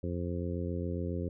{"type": "harmonic tone", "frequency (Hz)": 87.31, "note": "F2", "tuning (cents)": 0, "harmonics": [1, 2, 3, 4, 5, 6], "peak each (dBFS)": [-35, -38, -40, -41, -42, -43], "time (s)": [0.03, 1.29], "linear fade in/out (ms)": 5, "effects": []}